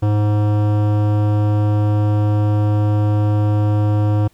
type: tone with hard clipping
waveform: sine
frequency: 104.7 Hz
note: G#2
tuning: 15 cents sharp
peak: -15 dBFS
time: 0.02-4.28 s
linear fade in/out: 10 ms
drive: 16 dB
effects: pink hiss -57 dBFS RMS until 4.33 s